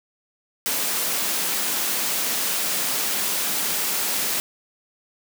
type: high-pass noise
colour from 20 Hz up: white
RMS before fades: -24 dBFS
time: 0.66-4.4 s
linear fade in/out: 0 ms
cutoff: 150 Hz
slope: 48 dB/octave
effects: none